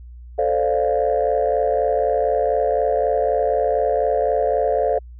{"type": "chord", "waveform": "sine", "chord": "D minor seventh", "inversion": "second", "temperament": "equal", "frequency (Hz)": [440, 523.3, 587.3, 698.5], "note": ["A4", "C5", "D5", "F5"], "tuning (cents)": [0, 0, 0, 0], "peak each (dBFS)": -21, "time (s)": [0.38, 4.99], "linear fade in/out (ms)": 10, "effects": ["tanh soft clip ceiling -9 dBFS", "added 60 Hz sine -36 dBFS peak until 5.19 s"]}